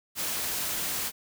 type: noise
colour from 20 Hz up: white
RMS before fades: -31 dBFS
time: 0.15-1.12 s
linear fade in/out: 50 ms
effects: none